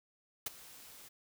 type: noise with ADSR envelope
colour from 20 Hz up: white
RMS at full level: -34 dBFS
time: 0.46-1.09 s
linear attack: 6 ms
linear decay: 19 ms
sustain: -20 dB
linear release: 14 ms
effects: none